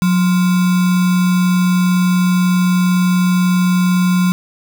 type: tone with sample-and-hold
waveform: sine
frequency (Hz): 181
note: F#3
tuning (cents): -38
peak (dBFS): -10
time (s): 0.02-4.32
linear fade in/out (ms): 0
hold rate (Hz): 1225
effects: none